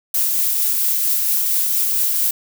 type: noise with tremolo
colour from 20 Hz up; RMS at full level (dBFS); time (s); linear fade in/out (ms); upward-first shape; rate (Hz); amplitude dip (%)
violet; -17; 0.14-2.31; 5; triangle; 4.4; 25
effects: none